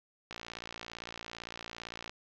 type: click train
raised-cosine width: 0.2 ms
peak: -23 dBFS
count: 104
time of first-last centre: 0.31-2.095 s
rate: 57.7 Hz
effects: low-pass 5000 Hz 12 dB/octave + 10-bit

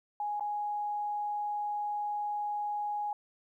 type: tone with dropouts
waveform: sine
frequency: 830.6 Hz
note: G#5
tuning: in tune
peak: -31 dBFS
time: 0.2-3.13 s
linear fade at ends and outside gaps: 2 ms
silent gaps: 0.397-0.407 s
effects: 12-bit

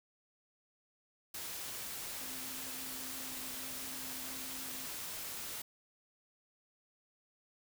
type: tone in noise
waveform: sine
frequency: 260.8 Hz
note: C4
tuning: 5 cents flat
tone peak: -53 dBFS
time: 2.21-4.86 s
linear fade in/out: 5 ms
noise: white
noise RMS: -43 dBFS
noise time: 1.34-5.62 s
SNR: -13 dB
effects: none

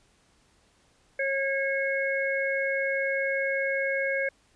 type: harmonic tone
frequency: 545 Hz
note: C#5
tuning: 29 cents flat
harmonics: 1 / 3 / 4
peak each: -28 / -30 / -30 dBFS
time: 1.19-4.29 s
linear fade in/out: 5 ms
effects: pink hiss -64 dBFS RMS until 4.55 s + resampled to 22050 Hz

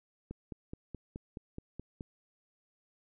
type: click train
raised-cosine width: 3 ms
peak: -28 dBFS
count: 9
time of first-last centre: 0.31-2.009 s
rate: 4.71 Hz
effects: none

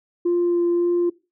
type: tone with vibrato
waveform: sine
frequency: 347.4 Hz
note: F4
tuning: 9 cents flat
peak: -15 dBFS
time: 0.25-1.1 s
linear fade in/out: 10 ms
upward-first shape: sine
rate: 1.8 Hz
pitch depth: 9 cents each way
effects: noise-tail reverb RT60 0.3 s tail -22 dB re dry + tanh soft clip ceiling -14 dBFS

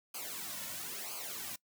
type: noise with flanger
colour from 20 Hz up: white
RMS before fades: -42 dBFS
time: 0.14-1.56 s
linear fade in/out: 5 ms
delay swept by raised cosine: 0.54 to 2.54 ms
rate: 1 Hz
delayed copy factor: -0.8
effects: noise-tail reverb RT60 0.1 s tail -22 dB re dry

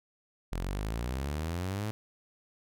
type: exponential sweep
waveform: sawtooth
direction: up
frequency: 41.95 to 110.3 Hz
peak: -28 dBFS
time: 0.52-1.91 s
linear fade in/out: 0 ms
effects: none

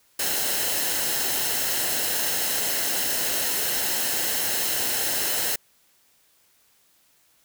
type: noise with comb filter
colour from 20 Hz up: white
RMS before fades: -25 dBFS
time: 0.19-5.56 s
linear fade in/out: 5 ms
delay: 0.85 ms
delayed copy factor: -0.5
effects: white hiss -62 dBFS RMS until 7.44 s

